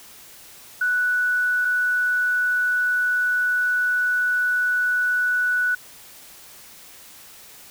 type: tone pair in turn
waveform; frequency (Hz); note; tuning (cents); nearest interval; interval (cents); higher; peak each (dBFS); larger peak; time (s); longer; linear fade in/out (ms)
sine; 1480 / 1480; F#6 / F#6; 0 / 0; unison; 0; neither; -18; neither; 0.81-1.65 / 1.65-5.75; second; 5
effects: white hiss -45 dBFS RMS until 7.7 s